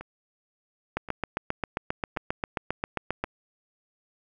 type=two click trains; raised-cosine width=0.5 ms; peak=-12 / -24 dBFS; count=18 / 4; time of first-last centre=0.97-3.24 / 0.01-3.243 s; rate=7.49 / 0.928 Hz; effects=none